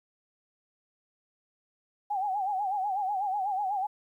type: tone with vibrato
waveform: sine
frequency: 790 Hz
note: G5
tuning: 13 cents sharp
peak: -27 dBFS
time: 2.1-3.87 s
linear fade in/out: 10 ms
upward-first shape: sine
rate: 8.1 Hz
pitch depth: 110 cents each way
effects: 11-bit